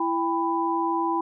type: tone cluster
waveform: sine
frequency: 334 / 798 / 994 Hz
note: E4 / G5 / B5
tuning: +23 / +31 / +11 cents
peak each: -26 / -29 / -25 dBFS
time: 0-1.21 s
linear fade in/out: 5 ms
effects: none